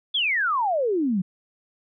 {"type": "exponential sweep", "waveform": "sine", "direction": "down", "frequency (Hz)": [3520, 174.61], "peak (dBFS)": -20, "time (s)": [0.14, 1.22], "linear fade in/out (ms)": 10, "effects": []}